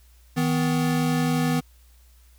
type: tone pair together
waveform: square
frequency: 158.7 / 249.9 Hz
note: D#3 / B3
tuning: +35 / +21 cents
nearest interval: minor sixth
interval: 786 cents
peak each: -24 dBFS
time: 0.36-1.61 s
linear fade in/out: 20 ms
effects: added 60 Hz sine -51 dBFS peak until 2.38 s + white hiss -61 dBFS RMS until 2.38 s